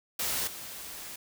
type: noise with level steps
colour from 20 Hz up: white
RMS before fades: -31 / -42 dBFS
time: 0.19-1.16 s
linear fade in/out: 5 ms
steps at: 0.47 s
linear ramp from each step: 5 ms
effects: none